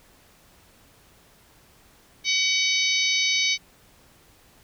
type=harmonic tone; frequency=755 Hz; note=F#5; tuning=35 cents sharp; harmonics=3 / 4 / 5 / 6 / 7 / 8; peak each=-24 / -29 / -26 / -28 / -32 / -29 dBFS; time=2.24-3.58 s; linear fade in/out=50 ms; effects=pink hiss -56 dBFS RMS until 4.63 s